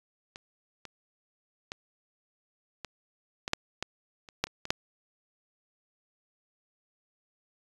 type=clicks; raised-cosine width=0.2 ms; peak=-25 / -25 / -19 / -20 / -16 / -7 / -14 / -30 / -8 / -30 / -22 / -6 dBFS; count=12; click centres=0.359 / 0.853 / 1.719 / 2.847 / 3.479 / 3.534 / 3.826 / 4.288 / 4.44 / 4.47 / 4.654 / 4.705 s; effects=resampled to 24000 Hz